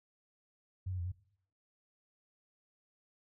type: tone with pitch steps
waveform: sine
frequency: 93.3 / 91.7 / 86.9 / 91.8 Hz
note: F#2 / F#2 / F2 / F#2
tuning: +15 / -15 / -8 / -13 cents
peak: -35 dBFS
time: 0.86-1.12 s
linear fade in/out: 10 ms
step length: 65 ms
effects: noise-tail reverb RT60 0.6 s tail -17 dB re dry